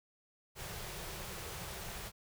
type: band-stop noise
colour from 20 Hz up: pink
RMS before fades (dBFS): -44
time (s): 0.55-2.12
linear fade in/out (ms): 50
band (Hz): 210 to 330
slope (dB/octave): 96
effects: none